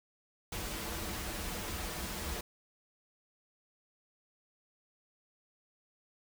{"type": "noise with comb filter", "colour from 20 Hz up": "pink", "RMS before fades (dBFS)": -39, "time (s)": [0.52, 2.41], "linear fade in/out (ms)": 5, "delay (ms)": 7.5, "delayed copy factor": -0.6, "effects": []}